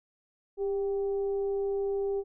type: tone with frequency modulation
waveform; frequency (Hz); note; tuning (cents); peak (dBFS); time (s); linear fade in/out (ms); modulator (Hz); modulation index
sine; 397.7; G4; +25; -27; 0.57-2.24; 50; 381; 0.28
effects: none